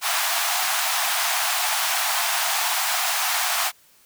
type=high-pass noise; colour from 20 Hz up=pink; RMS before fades=-23 dBFS; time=0.01-3.72 s; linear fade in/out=50 ms; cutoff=670 Hz; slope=96 dB/octave; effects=white hiss -56 dBFS RMS until 4.05 s